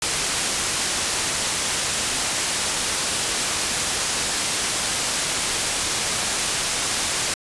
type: low-pass noise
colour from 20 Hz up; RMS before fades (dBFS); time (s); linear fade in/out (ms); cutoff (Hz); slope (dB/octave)
white; -24; 0.02-7.34; 2; 10000; 24
effects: resampled to 24000 Hz